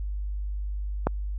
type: click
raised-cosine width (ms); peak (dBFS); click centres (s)
1; -8; 1.07
effects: added 50 Hz sine -28 dBFS peak until 1.38 s